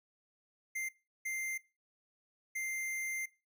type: tone bursts at uneven times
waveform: square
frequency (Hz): 2093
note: C7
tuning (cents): 0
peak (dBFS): -36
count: 3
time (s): 0.75-0.89 / 1.25-1.58 / 2.55-3.26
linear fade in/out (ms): 10
effects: noise-tail reverb RT60 0.3 s tail -21 dB re dry